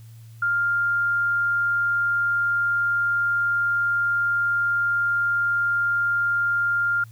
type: tone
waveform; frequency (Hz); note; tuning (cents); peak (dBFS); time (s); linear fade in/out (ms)
sine; 1400; F6; +4; -19; 0.42-7.04; 5
effects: added 113 Hz sine -41 dBFS peak until 7.11 s + white hiss -58 dBFS RMS until 7.11 s